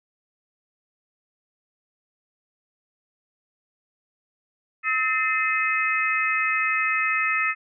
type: tone cluster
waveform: sine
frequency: 1291 / 1794 / 2078 / 2550 Hz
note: E6 / A6 / C7 / D#7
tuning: -37 / +33 / -12 / +42 cents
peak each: -26 dBFS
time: 4.83-7.55 s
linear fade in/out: 50 ms
effects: none